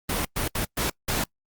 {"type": "noise bursts at uneven times", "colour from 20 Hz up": "pink", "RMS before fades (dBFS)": -26, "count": 5, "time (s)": [[0.09, 0.25], [0.36, 0.48], [0.55, 0.65], [0.77, 0.9], [1.08, 1.24]], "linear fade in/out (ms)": 5, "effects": ["noise-tail reverb RT60 0.1 s tail -26 dB re dry", "Opus 32 kbps"]}